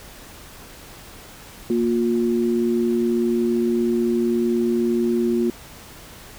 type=tone pair together; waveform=sine; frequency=234 / 355.7 Hz; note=A#3 / F4; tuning=+7 / +32 cents; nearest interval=perfect fifth; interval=725 cents; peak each=-20 dBFS; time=1.7-5.5 s; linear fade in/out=2 ms; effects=pink hiss -42 dBFS RMS until 6.38 s